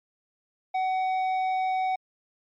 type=tone with tanh clipping; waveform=triangle; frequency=751 Hz; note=F#5; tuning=26 cents sharp; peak=-25 dBFS; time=0.74-1.96 s; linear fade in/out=10 ms; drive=12 dB; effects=MP3 96 kbps